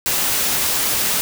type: noise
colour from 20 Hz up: white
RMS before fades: -19 dBFS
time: 0.06-1.21 s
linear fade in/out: 0 ms
effects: none